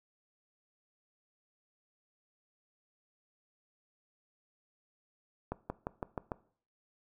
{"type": "accelerating click train", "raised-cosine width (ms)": 1, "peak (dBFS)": -21, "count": 6, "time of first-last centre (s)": [5.52, 6.318], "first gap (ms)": 180, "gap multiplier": 0.94, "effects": ["noise-tail reverb RT60 0.5 s tail -19 dB re dry"]}